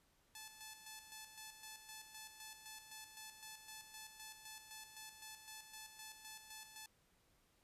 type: tone with tremolo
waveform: 5% pulse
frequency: 870 Hz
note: A5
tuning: 20 cents flat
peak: -39 dBFS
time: 0.35-6.86 s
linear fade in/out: 2 ms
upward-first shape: square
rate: 3.9 Hz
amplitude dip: 55%
effects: pink hiss -75 dBFS RMS until 7.63 s + resampled to 32000 Hz